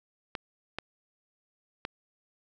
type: clicks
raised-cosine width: 0.3 ms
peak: -17 dBFS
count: 3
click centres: 0.352 / 0.786 / 1.851 s
effects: none